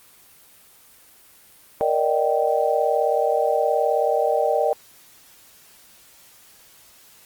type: chord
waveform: sine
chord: Eb major seventh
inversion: second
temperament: just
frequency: 466.7 / 583.4 / 622.3 / 777.8 Hz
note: Bb4 / D5 / Eb5 / G5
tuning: +2 / -12 / 0 / -14 cents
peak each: -23 dBFS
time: 1.81-4.73 s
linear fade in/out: 0 ms
effects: white hiss -51 dBFS RMS until 7.25 s + Opus 24 kbps